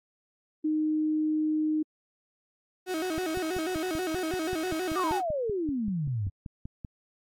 sine tone, 309 Hz, D#4, 12 cents flat, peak -24 dBFS, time 0.64-1.83 s, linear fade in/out 10 ms
35% pulse tone with vibrato, 342.4 Hz, F4, 34 cents flat, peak -27 dBFS, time 2.86-5.22 s, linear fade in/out 50 ms, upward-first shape square, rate 6.2 Hz, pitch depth 130 cents each way
click train, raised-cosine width 5 ms, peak -26 dBFS, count 20, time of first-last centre 3.18-6.848 s, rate 5.18 Hz
sine exponential sweep, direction down, 1244 to 88.8 Hz, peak -27 dBFS, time 4.95-6.3 s, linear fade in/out 20 ms
effects AAC 64 kbps

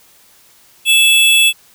square tone pair together, 2637 / 3381 Hz, E7 / G#7, 0 / +30 cents, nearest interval major third, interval 430 cents, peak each -11 dBFS, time 0.85-1.53 s, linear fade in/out 50 ms, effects white hiss -48 dBFS RMS until 1.74 s

